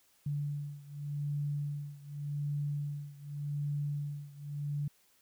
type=beating tone pair; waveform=sine; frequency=144.8 / 145.66 Hz; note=D3 / D3; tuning=-24 / -14 cents; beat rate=0.86 Hz; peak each=-36 / -38 dBFS; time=0.26-4.88 s; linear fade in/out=5 ms; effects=white hiss -68 dBFS RMS until 5.21 s